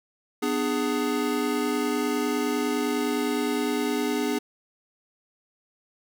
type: chord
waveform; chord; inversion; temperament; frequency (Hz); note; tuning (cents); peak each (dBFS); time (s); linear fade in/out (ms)
square; G# diminished; first; just; 249.2 / 299 / 415.3; B3 / D4 / G#4; +16 / +31 / 0; -29; 0.42-4.39; 10
effects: none